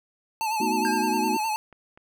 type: tone with vibrato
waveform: square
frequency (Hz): 875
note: A5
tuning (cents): -10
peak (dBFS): -25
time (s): 0.41-1.56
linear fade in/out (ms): 0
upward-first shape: sine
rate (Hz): 9.7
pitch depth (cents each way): 59
type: chord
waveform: sine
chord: B dominant seventh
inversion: third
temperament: equal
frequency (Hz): 220 / 246.9 / 311.1 / 370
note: A3 / B3 / D#4 / F#4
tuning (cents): 0 / 0 / 0 / 0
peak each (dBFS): -30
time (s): 0.6-1.37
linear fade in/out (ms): 5
type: tone with exponential decay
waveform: square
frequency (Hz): 1601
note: G6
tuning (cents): +36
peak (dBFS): -28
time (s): 0.85-1.54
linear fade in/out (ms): 0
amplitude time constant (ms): 150
type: clicks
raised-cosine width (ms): 0.5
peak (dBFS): -34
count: 6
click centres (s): 1.168 / 1.28 / 1.402 / 1.454 / 1.727 / 1.975
effects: none